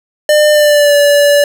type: tone with pitch glide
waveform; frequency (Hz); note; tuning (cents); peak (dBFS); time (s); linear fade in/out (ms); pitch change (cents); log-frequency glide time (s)
square; 600 to 577.6; D5 to D5; +37 to -29; -6; 0.29-1.44; 2; -66; 0.52-0.96
effects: none